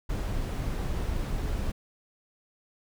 brown noise, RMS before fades -30 dBFS, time 0.09-1.72 s, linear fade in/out 10 ms, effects none

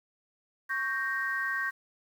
sine chord, G diminished, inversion second, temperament equal, 1108.7 / 1568 / 1864.7 Hz, Db6 / G6 / Bb6, 0 / 0 / 0 cents, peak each -36 / -31 / -32 dBFS, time 0.69-1.71 s, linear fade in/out 20 ms, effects tanh soft clip ceiling -19 dBFS + 9-bit

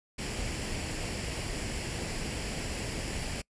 pink noise with comb filter, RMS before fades -35 dBFS, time 0.18-3.42 s, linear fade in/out 10 ms, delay 0.4 ms, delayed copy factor +0.5, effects noise-tail reverb RT60 0.1 s tail -26 dB re dry + resampled to 22050 Hz

